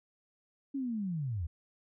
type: linear sweep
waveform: sine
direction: down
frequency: 282.6 to 73 Hz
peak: -32 dBFS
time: 0.74-1.47 s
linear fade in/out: 10 ms
effects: none